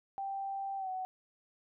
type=tone with pitch glide; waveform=sine; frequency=784 to 748.6 Hz; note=G5 to F#5; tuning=0 to +20 cents; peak=-35 dBFS; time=0.18-1.05 s; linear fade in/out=0 ms; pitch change=-80 cents; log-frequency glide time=0.77-0.89 s; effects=none